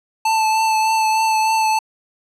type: tone with vibrato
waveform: square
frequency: 880 Hz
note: A5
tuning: in tune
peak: -15 dBFS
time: 0.25-1.79 s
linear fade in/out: 5 ms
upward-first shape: triangle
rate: 3.3 Hz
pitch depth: 20 cents each way
effects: low-pass 10000 Hz 12 dB/octave